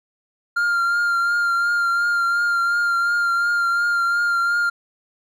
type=tone with vibrato; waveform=triangle; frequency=1396.9 Hz; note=F6; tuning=in tune; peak=-15 dBFS; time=0.56-4.7 s; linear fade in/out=10 ms; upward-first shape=triangle; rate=2.8 Hz; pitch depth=26 cents each way; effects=none